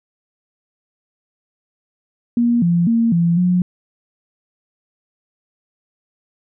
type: tone with pitch steps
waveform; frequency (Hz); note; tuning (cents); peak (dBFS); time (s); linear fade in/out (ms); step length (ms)
sine; 237.4 / 171.8 / 230.2 / 169.9 / 179.5; A#3 / F3 / A#3 / F3 / F3; +32 / -28 / -22 / -47 / +48; -12; 2.37-3.62; 2; 250
effects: none